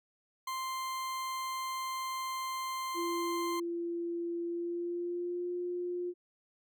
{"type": "tone", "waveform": "40% pulse", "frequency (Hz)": 1046.5, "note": "C6", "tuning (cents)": 0, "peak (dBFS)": -34, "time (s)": [0.47, 3.6], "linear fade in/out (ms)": 5}
{"type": "tone with pitch glide", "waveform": "sine", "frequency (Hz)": [341.8, 354.3], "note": ["F4", "F4"], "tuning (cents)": [-37, 25], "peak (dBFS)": -33, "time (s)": [2.94, 6.14], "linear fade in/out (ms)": 50, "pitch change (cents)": 62, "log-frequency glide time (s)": [4.44, 5.52]}
{"effects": []}